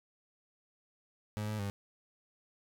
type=tone with pitch steps; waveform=30% pulse; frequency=105.7 / 107.2 / 100.3 Hz; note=G#2 / A2 / G2; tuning=+31 / -45 / +40 cents; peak=-32 dBFS; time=1.37-1.7 s; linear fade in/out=0 ms; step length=110 ms; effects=none